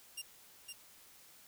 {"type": "tone with echo", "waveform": "15% pulse", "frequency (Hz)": 2794, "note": "F7", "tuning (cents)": 0, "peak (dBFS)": -33, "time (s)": [0.17, 0.22], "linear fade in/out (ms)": 10, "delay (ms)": 510, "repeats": 1, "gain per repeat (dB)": -4, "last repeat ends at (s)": 0.73, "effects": ["white hiss -60 dBFS RMS until 1.47 s"]}